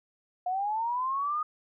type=linear sweep; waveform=sine; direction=up; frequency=712 to 1244.5 Hz; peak=-27 dBFS; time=0.46-1.43 s; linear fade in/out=5 ms; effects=none